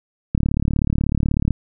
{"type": "click train", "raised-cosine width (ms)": 5, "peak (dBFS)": -6, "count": 43, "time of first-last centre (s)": [0.35, 1.507], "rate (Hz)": 36.3, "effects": []}